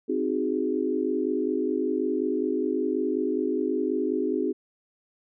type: chord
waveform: sine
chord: Ab dominant seventh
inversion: first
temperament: equal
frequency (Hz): 261.6 / 311.1 / 370 / 415.3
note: C4 / Eb4 / Gb4 / Ab4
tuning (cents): 0 / 0 / 0 / 0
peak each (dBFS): -29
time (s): 0.08-4.53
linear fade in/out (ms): 20
effects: none